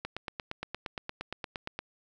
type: click train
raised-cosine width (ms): 0.3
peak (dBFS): -19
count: 16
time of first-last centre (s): 0.05-1.79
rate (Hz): 8.62
effects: none